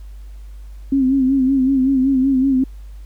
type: tone with vibrato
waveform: sine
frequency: 265.9 Hz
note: C4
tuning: 28 cents sharp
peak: -12 dBFS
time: 0.92-2.64 s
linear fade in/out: 5 ms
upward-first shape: sine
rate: 5.3 Hz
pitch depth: 65 cents each way
effects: added 50 Hz sine -32 dBFS peak until 3.05 s + pink hiss -56 dBFS RMS until 3.05 s